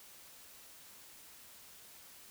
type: silence
effects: white hiss -56 dBFS RMS until 2.3 s